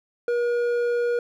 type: tone with hard clipping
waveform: sine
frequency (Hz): 478.7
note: A#4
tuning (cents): +46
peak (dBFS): -22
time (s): 0.28-1.19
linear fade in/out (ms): 2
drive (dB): 6
effects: none